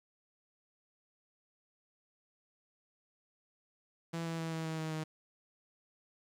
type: tone with pitch steps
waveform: sawtooth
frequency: 166.4 / 164.77 / 163.16 / 161.57 / 159.99 / 158.43 / 156.88 Hz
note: E3 / E3 / E3 / E3 / D#3 / D#3 / D#3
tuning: +17 / 0 / -17 / -34 / +49 / +32 / +15 cents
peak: -32 dBFS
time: 4.13-5.04 s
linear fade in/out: 10 ms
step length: 130 ms
effects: low-pass 9000 Hz 12 dB/octave + 11-bit